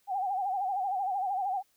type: tone with vibrato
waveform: sine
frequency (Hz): 772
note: G5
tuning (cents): -27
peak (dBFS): -28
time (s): 0.07-1.63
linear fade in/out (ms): 50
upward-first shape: sine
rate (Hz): 13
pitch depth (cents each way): 97
effects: white hiss -70 dBFS RMS until 1.76 s